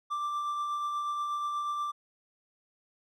triangle tone with tremolo, 1177 Hz, D6, 3 cents sharp, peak -27 dBFS, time 0.1-1.92 s, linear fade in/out 20 ms, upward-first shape triangle, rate 8.3 Hz, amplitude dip 30%, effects none

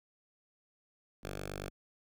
5% pulse tone with notch filter, 48.87 Hz, G1, 5 cents flat, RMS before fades -42 dBFS, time 1.23-1.7 s, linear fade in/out 10 ms, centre 240 Hz, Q 1.7, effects none

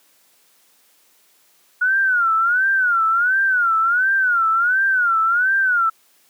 sine tone with vibrato, 1444 Hz, F#6, 43 cents flat, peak -14 dBFS, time 1.81-5.9 s, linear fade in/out 10 ms, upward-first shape sine, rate 1.4 Hz, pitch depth 160 cents each way, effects white hiss -57 dBFS RMS until 6.29 s + high-pass 200 Hz 12 dB/octave

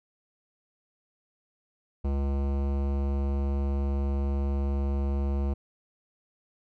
sine tone with hard clipping, 69.4 Hz, C#2, 3 cents sharp, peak -27 dBFS, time 2.04-5.54 s, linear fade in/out 10 ms, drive 18 dB, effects none

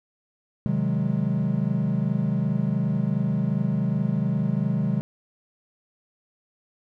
triangle chord, Ab dominant seventh, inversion first, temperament equal, 130.81 / 155.56 / 185 / 207.7 Hz, C3 / Eb3 / Gb3 / Ab3, 0 / 0 / 0 / 0 cents, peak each -25 dBFS, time 0.66-5.01 s, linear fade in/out 0 ms, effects none

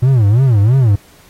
triangle tone with vibrato, 116.54 Hz, A#2, in tune, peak -5 dBFS, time 0.02-0.96 s, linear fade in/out 10 ms, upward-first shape sine, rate 3 Hz, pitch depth 270 cents each way, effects pink hiss -46 dBFS RMS until 1.29 s + AAC 48 kbps

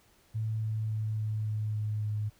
sine tone with pitch steps, 110 / 109.3 / 108.61 / 107.92 / 107.24 / 106.56 / 105.89 Hz, A2 / A2 / A2 / A2 / A2 / G#2 / G#2, 0 / -11 / -22 / -33 / -44 / +45 / +34 cents, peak -29 dBFS, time 0.34-2.3 s, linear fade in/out 20 ms, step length 280 ms, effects pink hiss -64 dBFS RMS until 2.39 s

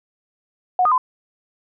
sine tone with pitch steps, 731 / 1230 / 1018 Hz, F#5 / D#6 / C6, -21 / -20 / -48 cents, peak -13 dBFS, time 0.79-0.979 s, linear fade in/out 2 ms, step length 63 ms, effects none

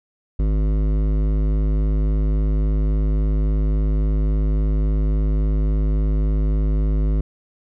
triangle tone with hard clipping, 51.8 Hz, G#1, 4 cents flat, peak -18 dBFS, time 0.39-7.21 s, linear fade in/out 5 ms, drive 18 dB, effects none

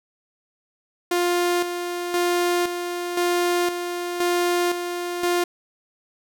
sawtooth tone with tremolo, 351.5 Hz, F4, 11 cents sharp, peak -15 dBFS, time 1.11-5.44 s, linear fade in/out 5 ms, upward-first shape square, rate 0.97 Hz, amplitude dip 55%, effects none

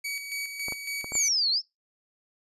sawtooth tone with tremolo, 2267 Hz, C#7, 38 cents sharp, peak -27 dBFS, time 0.04-1.29 s, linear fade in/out 10 ms, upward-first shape square, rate 3.6 Hz, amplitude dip 50%
clicks, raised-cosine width 1 ms, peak -24 dBFS, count 5, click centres 0.684 / 0.723 / 1.044 / 1.121 / 1.154 s
sine exponential two-way sweep, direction down then up, 7650 to 4100 to 5510 Hz, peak -22 dBFS, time 1.12-1.62 s, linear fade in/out 50 ms, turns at 1.5 s
effects noise-tail reverb RT60 0.2 s tail -25 dB re dry + resampled to 32000 Hz

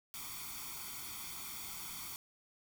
white noise with comb filter, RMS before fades -45 dBFS, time 0.14-2.16 s, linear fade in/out 0 ms, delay 0.88 ms, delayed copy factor +0.85, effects none

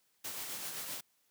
white noise with tremolo, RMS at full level -40 dBFS, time 0.24-1.01 s, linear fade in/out 10 ms, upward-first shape sine, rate 7.7 Hz, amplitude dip 35%, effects white hiss -74 dBFS RMS until 1.3 s + high-pass 100 Hz 12 dB/octave

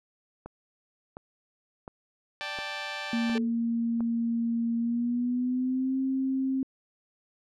click train, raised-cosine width 1 ms, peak -26 dBFS, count 6, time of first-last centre 0.46-4.006 s, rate 1.41 Hz
10% pulse chord, D suspended fourth, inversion none, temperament just, 587.3 / 783.1 / 881 Hz, D5 / G5 / A5, 0 / -2 / +2 cents, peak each -30 dBFS, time 2.41-3.38 s, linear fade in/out 0 ms
sine tone with pitch glide, 232.1 to 265.1 Hz, A#3 to C4, -7 to +23 cents, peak -25 dBFS, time 3.13-6.63 s, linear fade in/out 2 ms, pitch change +230 cents, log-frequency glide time 4.78-5.98 s
sine tone with exponential decay, 440 Hz, A4, in tune, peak -29 dBFS, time 3.35-3.57 s, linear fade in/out 5 ms, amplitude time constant 47 ms
effects low-pass 5000 Hz 12 dB/octave

